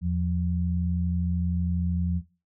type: tone pair together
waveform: sine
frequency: 83.11 / 175.9 Hz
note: E2 / F3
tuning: +15 / +13 cents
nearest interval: octave + minor second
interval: 1298 cents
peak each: -26 dBFS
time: 0.01-2.22 s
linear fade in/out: 50 ms
effects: noise-tail reverb RT60 0.3 s tail -17 dB re dry